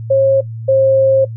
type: tone pair in turn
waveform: sine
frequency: 541 / 535.1 Hz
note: C#5 / C5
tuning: -42 / +39 cents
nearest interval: unison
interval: 19 cents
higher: first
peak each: -7 dBFS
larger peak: neither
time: 0.1-0.41 / 0.68-1.25 s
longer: second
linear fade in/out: 10 ms
effects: noise-tail reverb RT60 0.1 s tail -20 dB re dry + added 113 Hz sine -23 dBFS peak until 1.36 s